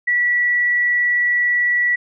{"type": "tone", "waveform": "sine", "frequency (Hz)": 1947, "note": "B6", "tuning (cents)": -25, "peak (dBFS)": -14, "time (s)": [0.07, 1.96], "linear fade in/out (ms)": 10, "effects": []}